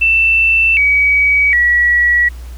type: tone with pitch steps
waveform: sine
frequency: 2668 / 2270 / 1930.7 Hz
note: E7 / C#7 / B6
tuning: +20 / +41 / -40 cents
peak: -8 dBFS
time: 0.01-2.29 s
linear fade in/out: 10 ms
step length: 760 ms
effects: added 60 Hz sine -26 dBFS peak until 2.57 s + pink hiss -43 dBFS RMS until 2.57 s